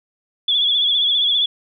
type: tone with vibrato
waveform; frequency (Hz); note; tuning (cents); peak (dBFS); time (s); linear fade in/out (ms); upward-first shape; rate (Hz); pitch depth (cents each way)
sine; 3400; G#7; +40; -14; 0.48-1.46; 5; triangle; 15; 71
effects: none